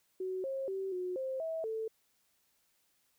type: tone with pitch steps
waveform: sine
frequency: 373.5 / 537 / 384.9 / 363.7 / 526 / 648 / 442.9 Hz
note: F#4 / C5 / G4 / F#4 / C5 / E5 / A4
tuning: +16 / +45 / -32 / -30 / +9 / -30 / +11 cents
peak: -34 dBFS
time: 0.2-1.88 s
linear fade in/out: 5 ms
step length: 240 ms
effects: white hiss -74 dBFS RMS until 3.18 s